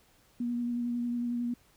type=tone with vibrato; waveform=sine; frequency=240 Hz; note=B3; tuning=49 cents flat; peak=-29 dBFS; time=0.4-1.54 s; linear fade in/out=5 ms; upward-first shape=sine; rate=11 Hz; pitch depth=17 cents each way; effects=pink hiss -64 dBFS RMS until 1.76 s